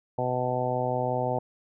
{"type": "harmonic tone", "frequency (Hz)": 125.5, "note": "B2", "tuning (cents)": 28, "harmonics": [1, 2, 3, 4, 5, 6, 7], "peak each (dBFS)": [-32, -36, -36, -31, -31, -32, -33], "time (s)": [0.18, 1.39], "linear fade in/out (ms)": 5, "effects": []}